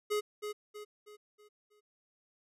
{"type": "tone with echo", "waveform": "square", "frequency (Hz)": 419.1, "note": "G#4", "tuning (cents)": 16, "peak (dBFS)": -30, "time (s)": [0.1, 0.21], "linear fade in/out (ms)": 20, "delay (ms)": 320, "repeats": 5, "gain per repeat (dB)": -7, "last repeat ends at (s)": 1.81, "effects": ["resampled to 32000 Hz"]}